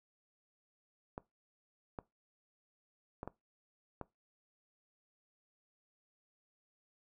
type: clicks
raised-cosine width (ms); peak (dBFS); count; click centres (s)
1; -27; 5; 1.179 / 1.988 / 3.231 / 3.276 / 4.013
effects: noise-tail reverb RT60 0.2 s tail -20 dB re dry